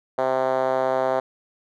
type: tone with band-pass filter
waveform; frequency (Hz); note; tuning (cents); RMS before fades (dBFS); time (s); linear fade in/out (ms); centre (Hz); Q
5% pulse; 130.81; C3; 0; -22; 0.18-1.2; 5; 610; 2.4
effects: none